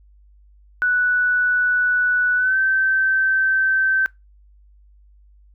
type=tone with pitch glide; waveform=sine; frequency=1480 to 1548.2 Hz; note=F#6 to G6; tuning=0 to -22 cents; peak=-15 dBFS; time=0.82-4.06 s; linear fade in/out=0 ms; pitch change=+78 cents; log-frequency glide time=2.36-2.57 s; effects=noise-tail reverb RT60 0.2 s tail -23 dB re dry + added 50 Hz sine -48 dBFS peak until 5.54 s

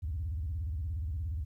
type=tone with vibrato; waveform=sine; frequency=77.9 Hz; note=D#2; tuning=3 cents sharp; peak=-31 dBFS; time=0.02-1.45 s; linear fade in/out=20 ms; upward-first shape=square; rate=17 Hz; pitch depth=250 cents each way; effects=tanh soft clip ceiling -28 dBFS + 12-bit

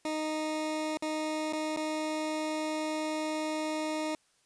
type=tone with dropouts; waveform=20% pulse; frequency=309.9 Hz; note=D#4; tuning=7 cents flat; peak=-26 dBFS; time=0.05-4.15 s; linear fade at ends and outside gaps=2 ms; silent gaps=0.973-1.023 / 1.526-1.532 / 1.764-1.771 s; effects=white hiss -69 dBFS RMS until 4.45 s + resampled to 22050 Hz

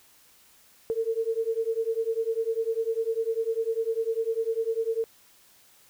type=beating tone pair; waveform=sine; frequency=447.5 / 457.5 Hz; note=A4 / A#4; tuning=+29 / -32 cents; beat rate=10 Hz; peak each=-28 dBFS; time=0.9-5.04 s; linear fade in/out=0 ms; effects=white hiss -58 dBFS RMS until 5.89 s

